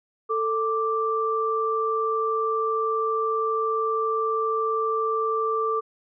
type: tone pair together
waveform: sine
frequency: 443.7 / 1174.7 Hz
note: A4 / D6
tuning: +14 / 0 cents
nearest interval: octave + perfect fourth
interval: 1686 cents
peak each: -25 / -24 dBFS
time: 0.29-5.81 s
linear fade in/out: 20 ms
effects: none